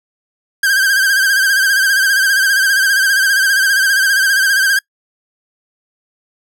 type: tone with vibrato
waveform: 45% pulse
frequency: 1582 Hz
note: G6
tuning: 15 cents sharp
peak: -10 dBFS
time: 0.63-4.79 s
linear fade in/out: 5 ms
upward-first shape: sine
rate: 15 Hz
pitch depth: 61 cents each way
effects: noise-tail reverb RT60 0.1 s tail -24 dB re dry